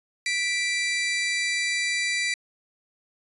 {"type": "tone pair together", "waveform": "sawtooth", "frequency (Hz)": [1975.3, 2349], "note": ["B6", "D7"], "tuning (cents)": [0, 0], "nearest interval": "minor third", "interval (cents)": 300, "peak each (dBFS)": -23, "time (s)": [0.26, 2.34], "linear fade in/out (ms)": 2, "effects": ["resampled to 24000 Hz"]}